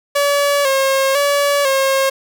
sawtooth tone with vibrato, 554.4 Hz, C#5, in tune, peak -9 dBFS, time 0.15-2.1 s, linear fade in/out 10 ms, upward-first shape square, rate 1 Hz, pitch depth 50 cents each way, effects none

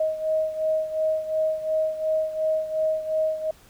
sine beating tone pair, 628 / 630.8 Hz, D#5 / D#5, +16 / +24 cents, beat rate 2.8 Hz, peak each -23 / -28 dBFS, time 0-3.51 s, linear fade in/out 5 ms, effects pink hiss -54 dBFS RMS until 3.69 s

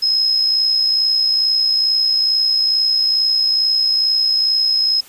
sine tone with amplitude modulation, 5130 Hz, E8, 48 cents flat, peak -11 dBFS, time 0.02-5.01 s, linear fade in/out 10 ms, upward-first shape sine, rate 62.3 Hz, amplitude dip 40%, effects white hiss -43 dBFS RMS until 5.08 s + resampled to 32000 Hz

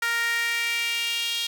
sawtooth tone with high-pass filter sweep, 466.2 Hz, A#4, in tune, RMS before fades -26 dBFS, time 0.02-1.47 s, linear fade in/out 5 ms, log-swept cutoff 1600 to 3300 Hz, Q 3.8, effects none

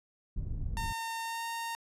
pink low-pass noise, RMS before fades -35 dBFS, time 0.36-0.93 s, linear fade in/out 10 ms, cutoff 110 Hz, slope 12 dB/octave
sawtooth tone with pitch glide, 911 to 921.6 Hz, A#5 to A#5, -40 to -20 cents, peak -31 dBFS, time 0.77-1.75 s, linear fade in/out 0 ms, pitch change +20 cents, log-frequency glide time 1.22-1.45 s
effects resampled to 32000 Hz

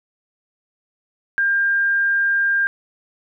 sine tone, 1600 Hz, G6, 35 cents sharp, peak -15 dBFS, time 1.38-2.67 s, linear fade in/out 0 ms, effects none

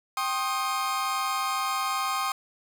40% pulse chord, C minor, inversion second, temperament equal with one note detuned, 784 / 1066 / 1244.5 Hz, G5 / C6 / Eb6, 0 / +32 / 0 cents, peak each -32 / -29 / -29 dBFS, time 0.17-2.32 s, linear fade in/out 2 ms, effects none

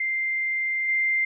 sine tone with level steps, 2093 Hz, C7, in tune, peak -23 / -20 dBFS, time 0-1.25 s, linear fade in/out 5 ms, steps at 0.88 s, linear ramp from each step 10 ms, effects none

